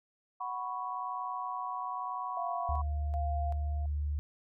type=chord; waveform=sine; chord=F# suspended fourth; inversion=none; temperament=equal; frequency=740 / 987.8 / 1108.7 Hz; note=F#5 / B5 / C#6; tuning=0 / 0 / 0 cents; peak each=-40 / -38 / -38 dBFS; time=0.4-2.82 s; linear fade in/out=10 ms
type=tone with tremolo; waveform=sine; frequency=697 Hz; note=F5; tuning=4 cents flat; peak=-35 dBFS; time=2.37-3.86 s; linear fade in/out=2 ms; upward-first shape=square; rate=1.3 Hz; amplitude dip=75%
type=tone; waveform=sine; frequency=73.42 Hz; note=D2; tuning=in tune; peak=-30 dBFS; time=2.69-4.19 s; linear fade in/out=0 ms
effects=none